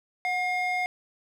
triangle ring-modulated tone, 1432 Hz, F6, 43 cents sharp, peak -20 dBFS, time 0.25-0.86 s, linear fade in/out 0 ms, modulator 702 Hz, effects none

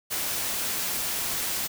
white noise, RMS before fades -29 dBFS, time 0.1-1.68 s, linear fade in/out 20 ms, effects none

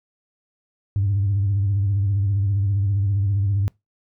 sine tone with vibrato, 99.5 Hz, G2, 26 cents sharp, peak -16 dBFS, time 0.96-3.68 s, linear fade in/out 0 ms, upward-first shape sine, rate 15 Hz, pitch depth 69 cents each way, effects noise-tail reverb RT60 0.2 s tail -26 dB re dry + tanh soft clip ceiling -14 dBFS

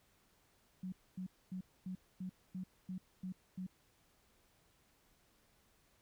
sine tone bursts, 185 Hz, F#3, in tune, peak -40 dBFS, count 9, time 0.83-3.667 s, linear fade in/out 5 ms, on 93 ms, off 250 ms, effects pink hiss -72 dBFS RMS until 6.01 s

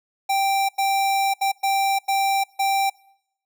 square tone bursts at uneven times, 784 Hz, G5, in tune, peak -19 dBFS, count 6, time 0.29-0.69 / 0.78-1.34 / 1.41-1.52 / 1.63-1.99 / 2.08-2.44 / 2.59-2.9 s, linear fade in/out 10 ms, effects noise-tail reverb RT60 0.8 s tail -25 dB re dry

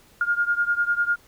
sine beating tone pair, 1413 / 1423 Hz, F6 / F6, +20 / +32 cents, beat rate 10 Hz, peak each -22 / -24 dBFS, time 0.21-1.16 s, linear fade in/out 2 ms, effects pink hiss -55 dBFS RMS until 1.27 s

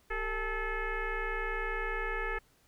sine tone with frequency modulation, 880 Hz, A5, in tune, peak -31 dBFS, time 0.1-2.39 s, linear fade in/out 10 ms, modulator 425 Hz, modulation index 3, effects pink hiss -67 dBFS RMS until 2.67 s

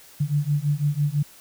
sine beating tone pair, 143.3 / 149.3 Hz, D3 / D3, -42 / +29 cents, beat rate 6 Hz, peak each -23 dBFS, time 0.2-1.23 s, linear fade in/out 10 ms, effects white hiss -49 dBFS RMS until 1.4 s

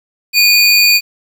square tone pair together, 2459 / 4597 Hz, D#7 / D8, -21 / -38 cents, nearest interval major seventh, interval 1083 cents, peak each -10 dBFS, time 0.33-1.01 s, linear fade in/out 50 ms, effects 7-bit

